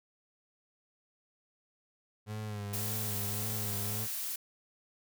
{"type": "tone with vibrato", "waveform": "35% pulse", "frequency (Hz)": 104.6, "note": "G#2", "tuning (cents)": 13, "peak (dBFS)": -35, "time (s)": [2.26, 4.08], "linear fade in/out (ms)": 50, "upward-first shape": "sine", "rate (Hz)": 1.8, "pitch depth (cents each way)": 52}
{"type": "noise", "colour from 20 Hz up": "blue", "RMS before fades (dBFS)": -37, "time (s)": [2.73, 4.36], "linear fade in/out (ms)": 5}
{"effects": []}